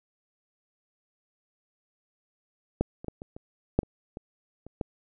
clicks, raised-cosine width 2 ms, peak -10 / -27 / -19 / -26 / -28 / -7 / -28 / -24 / -30 / -16 dBFS, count 10, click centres 2.81 / 3.045 / 3.083 / 3.219 / 3.365 / 3.79 / 3.832 / 4.171 / 4.666 / 4.812 s, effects none

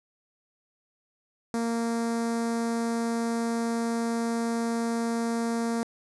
sawtooth tone with notch filter, 231.4 Hz, A#3, 13 cents flat, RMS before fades -28 dBFS, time 1.54-5.83 s, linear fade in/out 0 ms, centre 2900 Hz, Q 0.8, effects resampled to 24000 Hz

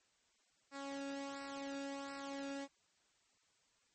sawtooth tone with flanger, 277.2 Hz, C#4, in tune, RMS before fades -45 dBFS, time 0.71-2.68 s, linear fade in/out 50 ms, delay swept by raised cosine 0.3 to 0.97 ms, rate 1.4 Hz, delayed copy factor -0.6, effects white hiss -75 dBFS RMS until 3.94 s + MP3 32 kbps

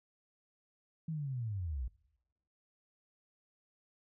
sine linear sweep, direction down, 164.81 to 54.6 Hz, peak -35 dBFS, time 1.08-1.88 s, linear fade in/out 5 ms, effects noise-tail reverb RT60 0.9 s tail -23 dB re dry

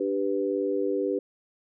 sine chord, G major, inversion second, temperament equal, 293.7 / 392 / 493.9 Hz, D4 / G4 / B4, 0 / 0 / 0 cents, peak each -30 / -27 / -29 dBFS, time 0-1.19 s, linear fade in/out 5 ms, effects none

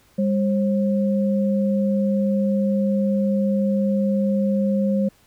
sine tone pair together, 200.5 / 534.9 Hz, G3 / C5, +39 / +38 cents, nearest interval octave + perfect fourth, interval 1699 cents, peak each -18 / -24 dBFS, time 0.18-5.09 s, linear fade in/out 10 ms, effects pink hiss -57 dBFS RMS until 5.26 s

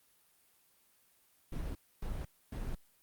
brown noise bursts, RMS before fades -38 dBFS, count 3, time 1.52-2.75 s, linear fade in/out 5 ms, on 230 ms, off 270 ms, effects white hiss -69 dBFS RMS until 3.02 s + Opus 32 kbps

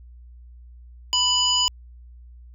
harmonic tone, 991 Hz, B5, 6 cents sharp, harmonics 1 / 3 / 5 / 7, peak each -27 / -20 / -24 / -26 dBFS, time 1.13-1.68 s, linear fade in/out 0 ms, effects added 60 Hz sine -42 dBFS peak until 2.54 s

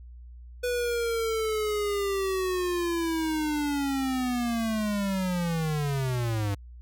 square linear sweep, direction down, 493.9 to 98 Hz, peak -26 dBFS, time 0.63-6.55 s, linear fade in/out 10 ms, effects added 60 Hz sine -42 dBFS peak until 6.81 s + MP3 96 kbps

